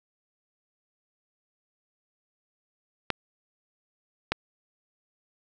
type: clicks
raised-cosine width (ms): 0.3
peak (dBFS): -8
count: 2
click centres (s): 3.103 / 4.32
effects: none